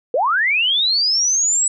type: linear sweep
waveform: sine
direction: up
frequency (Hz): 447.2 to 7902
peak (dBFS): -14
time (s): 0.14-1.68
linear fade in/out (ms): 2
effects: none